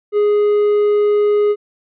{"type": "tone", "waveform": "triangle", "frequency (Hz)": 415.3, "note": "G#4", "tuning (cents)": 0, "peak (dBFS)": -9, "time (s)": [0.12, 1.56], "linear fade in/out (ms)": 50, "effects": ["resampled to 8000 Hz"]}